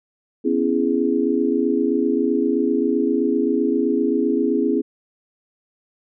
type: chord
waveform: sine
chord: C# minor seventh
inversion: third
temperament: just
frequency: 249.5 / 277.2 / 332.6 / 415.8 Hz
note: B3 / C#4 / E4 / G#4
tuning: +18 / 0 / +16 / +2 cents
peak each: -22 dBFS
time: 0.44-4.82 s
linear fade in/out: 20 ms
effects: none